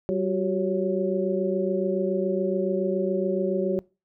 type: tone cluster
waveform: sine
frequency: 192 / 362.8 / 389.9 / 555 Hz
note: G3 / F#4 / G4 / C#5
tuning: -36 / -34 / -9 / +2 cents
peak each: -28 dBFS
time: 0.09-3.79 s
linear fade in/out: 0 ms
effects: noise-tail reverb RT60 0.3 s tail -23 dB re dry